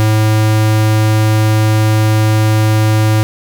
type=tone; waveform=square; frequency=108.4 Hz; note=A2; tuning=25 cents flat; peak=-9 dBFS; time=0-3.23 s; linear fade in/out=0 ms; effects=none

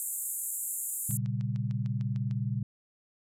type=band-pass noise; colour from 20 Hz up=pink; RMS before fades=-35 dBFS; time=0-1.17 s; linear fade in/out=0 ms; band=7200 to 14000 Hz; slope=96 dB/octave
type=chord; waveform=sine; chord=G diminished; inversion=first; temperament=equal with one note detuned; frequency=116.54 / 136.05 / 196 Hz; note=Bb2 / Db3 / G3; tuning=0 / -32 / 0 cents; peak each=-31 / -33 / -36 dBFS; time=1.09-2.63 s; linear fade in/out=5 ms
type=click train; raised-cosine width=0.2 ms; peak=-33 dBFS; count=9; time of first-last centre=1.11-2.311 s; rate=6.66 Hz
effects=none

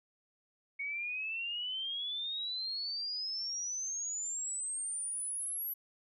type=exponential sweep; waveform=sine; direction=up; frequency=2217 to 11840 Hz; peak=-35 dBFS; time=0.79-5.74 s; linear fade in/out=10 ms; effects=none

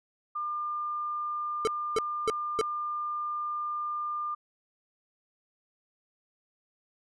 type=tone; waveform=sine; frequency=1200 Hz; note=D6; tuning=37 cents sharp; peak=-30 dBFS; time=0.35-4.35 s; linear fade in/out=10 ms
type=tone bursts; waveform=square; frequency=440 Hz; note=A4; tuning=in tune; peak=-24 dBFS; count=4; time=1.65-2.612 s; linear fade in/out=0 ms; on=23 ms; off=290 ms
effects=resampled to 24000 Hz

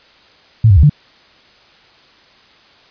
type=tone with pitch steps; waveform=sine; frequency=111 / 96.6 / 72.7 / 147.5 Hz; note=A2 / G2 / D2 / D3; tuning=+16 / -25 / -17 / +8 cents; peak=-4 dBFS; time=0.64-0.896 s; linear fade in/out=5 ms; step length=64 ms; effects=white hiss -47 dBFS RMS until 2.9 s + resampled to 11025 Hz

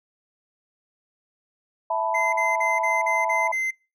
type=chord; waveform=sine; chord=E suspended fourth; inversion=none; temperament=equal; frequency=659.3 / 880 / 987.8 Hz; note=E5 / A5 / B5; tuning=0 / 0 / 0 cents; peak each=-26 dBFS; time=1.9-3.52 s; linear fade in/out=5 ms
type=tone bursts; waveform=triangle; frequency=2070 Hz; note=C7; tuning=19 cents flat; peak=-21 dBFS; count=7; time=2.14-3.71 s; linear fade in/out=10 ms; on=190 ms; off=40 ms
effects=noise-tail reverb RT60 0.3 s tail -25 dB re dry

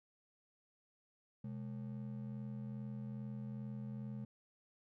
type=ring-modulated tone; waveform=triangle; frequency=168.7 Hz; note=E3; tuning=40 cents sharp; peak=-37 dBFS; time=1.44-4.25 s; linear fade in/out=5 ms; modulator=41.2 Hz; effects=none

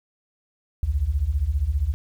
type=beating tone pair; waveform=sine; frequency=61.74 / 76.74 Hz; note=B1 / D#2; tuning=0 / -23 cents; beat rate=15 Hz; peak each=-24 / -22 dBFS; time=0.83-1.94 s; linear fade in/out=0 ms; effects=9-bit

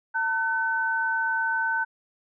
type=tone pair together; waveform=sine; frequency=902 / 1517 Hz; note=A5 / F#6; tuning=+43 / +43 cents; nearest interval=major sixth; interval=900 cents; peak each=-28 / -24 dBFS; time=0.14-1.85 s; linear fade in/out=20 ms; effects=none

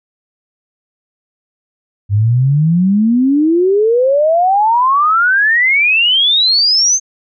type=exponential sweep; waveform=sine; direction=up; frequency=98 to 6400 Hz; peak=-8 dBFS; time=2.09-7 s; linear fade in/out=50 ms; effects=none

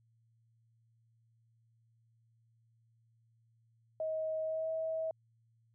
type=tone with pitch glide; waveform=sine; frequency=633 to 643.3 Hz; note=D#5 to E5; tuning=+30 to -42 cents; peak=-33 dBFS; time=4-5.11 s; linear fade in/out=2 ms; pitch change=+28 cents; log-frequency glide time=4.43-4.7 s; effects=added 114 Hz sine -68 dBFS peak until 5.74 s

